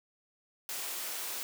white high-pass noise, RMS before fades -38 dBFS, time 0.69-1.43 s, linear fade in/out 0 ms, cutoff 350 Hz, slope 12 dB/octave, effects none

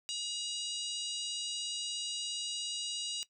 harmonic tone with a mistuned harmonic, 957 Hz, A#5, 45 cents sharp, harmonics 3 / 4 / 5 / 6 / 7 / 8 / 9, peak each -39 / -41 / -43 / -45 / -46 / -47 / -48 dBFS, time 0.09-3.23 s, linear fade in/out 0 ms, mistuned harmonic 8, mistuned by +18 cents, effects noise-tail reverb RT60 0.1 s tail -17 dB re dry

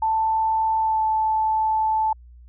sine tone with pitch glide, 884 to 874.4 Hz, A5 to A5, +8 to -11 cents, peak -18 dBFS, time 0.02-2.13 s, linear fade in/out 5 ms, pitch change -19 cents, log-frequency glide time 0.8-1.03 s, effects added 60 Hz sine -43 dBFS peak until 2.48 s

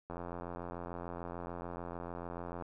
click train, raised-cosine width 1 ms, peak -28 dBFS, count 220, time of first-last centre 0.1-2.623 s, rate 86.8 Hz, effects none

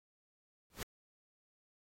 pink noise with exponential growth, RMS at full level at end -37 dBFS, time 0.7-0.83 s, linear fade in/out 2 ms, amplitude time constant 28 ms, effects AAC 48 kbps

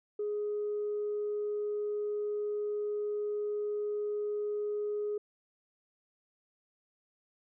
sine tone, 416.8 Hz, G#4, 6 cents sharp, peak -30 dBFS, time 0.19-5.18 s, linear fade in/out 5 ms, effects tanh soft clip ceiling -27 dBFS

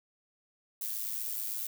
violet noise with amplitude modulation, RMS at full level -33 dBFS, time 0.81-1.67 s, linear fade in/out 5 ms, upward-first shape sine, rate 109 Hz, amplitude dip 65%, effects none

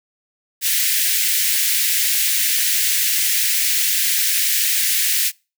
white high-pass noise, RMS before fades -18 dBFS, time 0.61-5.32 s, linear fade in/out 50 ms, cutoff 1700 Hz, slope 48 dB/octave, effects noise-tail reverb RT60 0.3 s tail -25 dB re dry

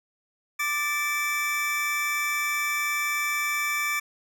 square tone cluster, 1180 / 1768 / 2317 Hz, D6 / A6 / D7, +8 / +8 / -24 cents, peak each -32 / -34 / -27 dBFS, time 0.59-4 s, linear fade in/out 10 ms, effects none

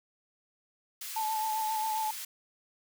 white high-pass noise, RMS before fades -40 dBFS, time 1.01-2.25 s, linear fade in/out 5 ms, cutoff 1600 Hz, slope 12 dB/octave
sine tone with vibrato, 873 Hz, A5, 14 cents flat, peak -29 dBFS, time 1.16-2.11 s, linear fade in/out 5 ms, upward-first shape sine, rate 7.5 Hz, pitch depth 30 cents each way
effects none

